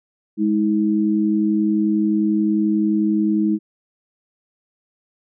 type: tone pair together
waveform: sine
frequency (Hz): 208.2 / 319.5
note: G#3 / D#4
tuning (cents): +5 / +46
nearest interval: perfect fifth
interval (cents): 741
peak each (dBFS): -18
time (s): 0.37-3.59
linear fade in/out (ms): 50
effects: none